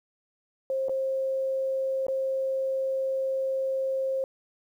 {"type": "tone with dropouts", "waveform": "sine", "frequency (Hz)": 532, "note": "C5", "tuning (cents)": 29, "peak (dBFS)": -25, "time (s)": [0.7, 4.24], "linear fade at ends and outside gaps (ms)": 1, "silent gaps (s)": [[0.885, 0.894], [2.067, 2.083]], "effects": ["10-bit"]}